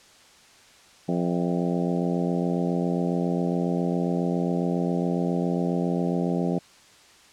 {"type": "harmonic tone with a mistuned harmonic", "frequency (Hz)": 87.31, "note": "F2", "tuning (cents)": 0, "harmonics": [2, 3, 4, 5, 6, 7, 8, 9], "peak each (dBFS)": [-25, -29, -31, -33, -35, -36, -37, -38], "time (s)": [1.08, 6.59], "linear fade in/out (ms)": 10, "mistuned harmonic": 8, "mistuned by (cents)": -57, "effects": ["white hiss -53 dBFS RMS until 7.32 s", "low-pass 7000 Hz 12 dB/octave"]}